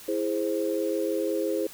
sine chord, E augmented, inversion none, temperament equal, 329.6 / 415.3 / 523.3 Hz, E4 / G#4 / B#4, 0 / 0 / 0 cents, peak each -29 dBFS, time 0.08-1.67 s, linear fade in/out 5 ms, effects white hiss -46 dBFS RMS until 1.73 s

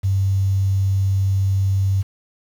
sine tone with quantisation, 96.9 Hz, G2, 20 cents flat, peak -15 dBFS, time 0.03-2.03 s, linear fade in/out 20 ms, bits 7, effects none

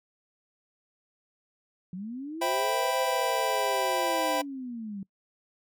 sine linear two-way sweep, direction up then down, 173.2 to 524 to 189.9 Hz, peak -34 dBFS, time 1.93-5.03 s, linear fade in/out 2 ms, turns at 2.96 s
square chord, C major seventh, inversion none, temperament equal, 523.3 / 659.3 / 784 / 987.8 Hz, C5 / E5 / G5 / B5, 0 / 0 / 0 / 0 cents, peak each -32 dBFS, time 2.41-4.42 s, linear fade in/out 10 ms
effects noise-tail reverb RT60 0.1 s tail -24 dB re dry

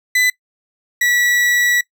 40% pulse tone pair in turn, 2000 / 1944.2 Hz, B6 / B6, +21 / -28 cents, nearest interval unison, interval 49 cents, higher first, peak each -11 / -12 dBFS, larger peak first, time 0.15-0.3 / 1.01-1.81 s, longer second, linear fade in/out 5 ms, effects noise-tail reverb RT60 0.1 s tail -21 dB re dry

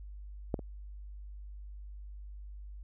clicks, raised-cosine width 2 ms, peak -17 / -28 dBFS, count 2, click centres 0.542 / 0.592 s, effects added 50 Hz sine -43 dBFS peak until 2.83 s

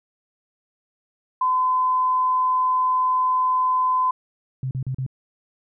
sine tone, 1019 Hz, C6, 46 cents flat, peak -17 dBFS, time 1.41-4.11 s, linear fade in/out 5 ms
sine tone bursts, 130.81 Hz, C3, in tune, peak -23 dBFS, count 4, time 4.63-5.064 s, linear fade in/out 2 ms, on 80 ms, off 38 ms
effects none

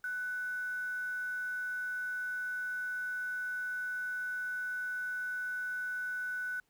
sine tone with quantisation, 1492 Hz, F#6, 14 cents sharp, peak -34 dBFS, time 0.04-6.6 s, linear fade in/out 2 ms, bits 9, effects pink hiss -75 dBFS RMS until 6.69 s

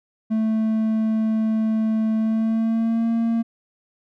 triangle tone with pitch glide, 220 to 229.3 Hz, A3 to A#3, 0 to -28 cents, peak -16 dBFS, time 0.3-3.43 s, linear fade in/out 20 ms, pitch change +72 cents, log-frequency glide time 2.17-3.09 s, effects none

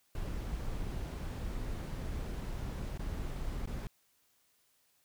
brown noise with dropouts, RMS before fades -38 dBFS, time 0.15-3.87 s, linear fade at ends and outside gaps 2 ms, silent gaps 2.977-2.993 / 3.658-3.673 s, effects white hiss -72 dBFS RMS until 5.04 s

